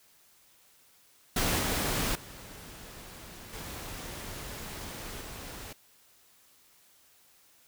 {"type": "noise with level steps", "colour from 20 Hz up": "pink", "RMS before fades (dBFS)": [-28, -30, -47, -41, -43], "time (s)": [1.36, 5.73], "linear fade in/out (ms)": 5, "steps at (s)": [1.59, 2.15, 3.53, 5.21], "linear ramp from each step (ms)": 5, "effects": ["white hiss -62 dBFS RMS until 7.67 s"]}